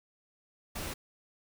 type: noise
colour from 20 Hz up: pink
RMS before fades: -38 dBFS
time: 0.75-0.94 s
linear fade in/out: 10 ms
effects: none